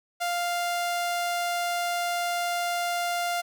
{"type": "tone", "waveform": "sawtooth", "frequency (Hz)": 698.5, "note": "F5", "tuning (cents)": 0, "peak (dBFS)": -22, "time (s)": [0.2, 3.42], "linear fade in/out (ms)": 20, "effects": []}